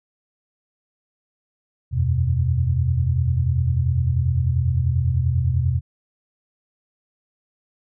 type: chord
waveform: sine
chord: E suspended second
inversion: none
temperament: equal with one note detuned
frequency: 82.41 / 92.5 / 125.27 Hz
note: E2 / F#2 / B2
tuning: 0 / 0 / +25 cents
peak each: -21 / -24 / -20 dBFS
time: 1.91-5.81 s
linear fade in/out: 50 ms
effects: none